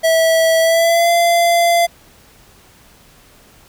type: tone with pitch glide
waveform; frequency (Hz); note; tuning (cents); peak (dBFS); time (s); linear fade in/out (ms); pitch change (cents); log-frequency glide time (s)
square; 652 to 686; E5 to F5; -19 to -31; -11; 0.03-1.87; 20; +88; 0.6-1.1
effects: pink hiss -47 dBFS RMS until 3.68 s